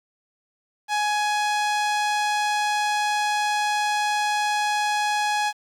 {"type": "tone", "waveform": "sawtooth", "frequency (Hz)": 837, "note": "G#5", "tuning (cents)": 13, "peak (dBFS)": -17, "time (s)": [0.88, 5.53], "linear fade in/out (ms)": 50, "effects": ["low-pass 8000 Hz 12 dB/octave", "9-bit"]}